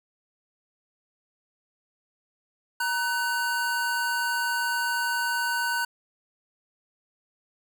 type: tone pair together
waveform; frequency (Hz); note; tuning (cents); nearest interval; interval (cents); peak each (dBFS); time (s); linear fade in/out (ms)
square; 944 / 1504.1; A#5 / F#6; +22 / +28; minor sixth; 806; -30 / -27; 2.8-5.85; 5
effects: 9-bit